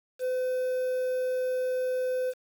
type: tone with quantisation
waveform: triangle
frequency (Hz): 509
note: C5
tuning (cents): -48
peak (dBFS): -24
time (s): 0.19-2.34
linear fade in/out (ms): 50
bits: 8
effects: none